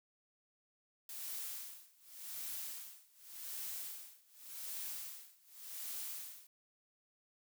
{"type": "noise with tremolo", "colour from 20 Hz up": "blue", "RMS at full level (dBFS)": -43, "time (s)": [1.09, 6.47], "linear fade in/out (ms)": 2, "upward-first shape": "sine", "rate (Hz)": 0.87, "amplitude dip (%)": 95, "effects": []}